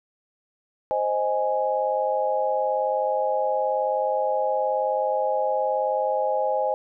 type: chord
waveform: sine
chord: Ab major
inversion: first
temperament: equal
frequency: 523.3 / 622.3 / 830.6 Hz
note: C5 / Eb5 / Ab5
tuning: 0 / 0 / 0 cents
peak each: -25 / -26 / -25 dBFS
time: 0.91-6.74 s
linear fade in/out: 0 ms
effects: none